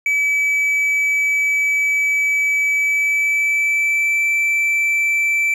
triangle tone with pitch glide, 2293 to 2328 Hz, D7 to D7, -42 to -16 cents, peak -13 dBFS, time 0.06-5.54 s, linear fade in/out 2 ms, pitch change +26 cents, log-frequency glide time 2.75-4.27 s, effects none

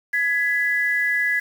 sine tone pair together, 1675.4 / 1992 Hz, G#6 / B6, +15 / +14 cents, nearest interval minor third, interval 299 cents, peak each -21 dBFS, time 0.13-1.4 s, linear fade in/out 10 ms, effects 7-bit

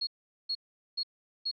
sine tone bursts, 4312 Hz, C#8, 49 cents flat, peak -29 dBFS, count 4, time 0.01-1.514 s, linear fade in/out 10 ms, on 61 ms, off 420 ms, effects none

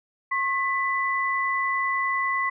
sine tone pair together, 1083 / 1993.1 Hz, C#6 / B6, -41 / +15 cents, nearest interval major seventh, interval 1056 cents, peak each -25 dBFS, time 0.31-2.5 s, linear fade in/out 10 ms, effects none

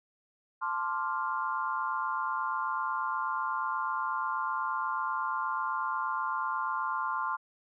sine chord, D minor seventh, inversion second, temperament equal, 880 / 1046.5 / 1174.7 / 1396.9 Hz, A5 / C6 / D6 / F6, 0 / 0 / 0 / 0 cents, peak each -37 / -32 / -37 / -36 dBFS, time 0.61-7.37 s, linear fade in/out 20 ms, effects none

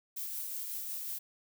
violet noise with tremolo, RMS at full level -38 dBFS, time 0.16-1.19 s, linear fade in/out 10 ms, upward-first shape sine, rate 5.5 Hz, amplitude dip 25%, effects none

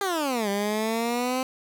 15% pulse exponential two-way sweep, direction down then up, 410 to 198.1 to 261.4 Hz, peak -18 dBFS, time 0.01-1.43 s, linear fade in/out 2 ms, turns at 0.49 s, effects none

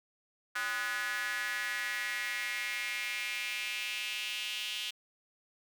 square tone with high-pass filter sweep, 113.3 Hz, A#2, 49 cents flat, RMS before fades -36 dBFS, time 0.55-4.91 s, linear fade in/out 10 ms, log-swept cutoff 1500 to 3000 Hz, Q 4.2, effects none

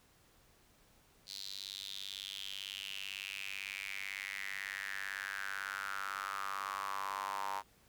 square tone with high-pass filter sweep, 49 Hz, G1, in tune, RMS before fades -42 dBFS, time 1.26-7.63 s, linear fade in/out 50 ms, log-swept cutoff 4300 to 920 Hz, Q 5.9, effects pink hiss -67 dBFS RMS until 7.88 s

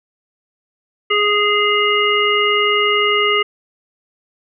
harmonic tone with a mistuned harmonic, 415.3 Hz, G#4, in tune, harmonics 1 / 3 / 5 / 7, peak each -18 / -18 / -18 / -18 dBFS, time 1.1-3.43 s, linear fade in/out 10 ms, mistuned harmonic 7, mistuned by -30 cents, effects none

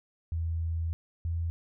sine tone pair in turn, 82.41 / 83.66 Hz, E2 / E2, 0 / +26 cents, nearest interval unison, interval 26 cents, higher second, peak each -28 dBFS, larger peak neither, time 0.32-0.93 / 1.25-1.5 s, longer first, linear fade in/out 0 ms, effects none

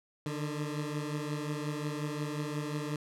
20% pulse beating tone pair, 147.6 / 153.2 Hz, D3 / D#3, +9 / -27 cents, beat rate 5.6 Hz, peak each -30 / -34 dBFS, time 0.26-2.96 s, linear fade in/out 2 ms, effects low-pass 11000 Hz 12 dB/octave

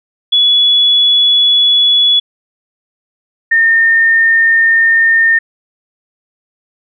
sine tone pair in turn, 3400 / 1821 Hz, G#7 / A#6, +40 / -41 cents, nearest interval major seventh, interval 1081 cents, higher first, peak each -6 dBFS, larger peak neither, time 0.32-2.2 / 3.51-5.39 s, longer neither, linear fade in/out 10 ms, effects none

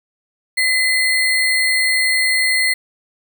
sine tone with sample-and-hold, 2031 Hz, B6, 48 cents sharp, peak -13 dBFS, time 0.57-2.74 s, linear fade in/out 10 ms, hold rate 6300 Hz, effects none

